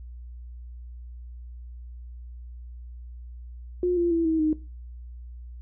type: tone with pitch steps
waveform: sine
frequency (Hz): 357.5 / 344.9 / 332.8 / 321.1 / 309.8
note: F4 / F4 / E4 / E4 / D#4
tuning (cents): +41 / -22 / +17 / -45 / -7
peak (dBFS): -20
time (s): 3.83-4.53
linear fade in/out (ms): 2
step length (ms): 140
effects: noise-tail reverb RT60 0.3 s tail -18 dB re dry + added 60 Hz sine -38 dBFS peak until 5.61 s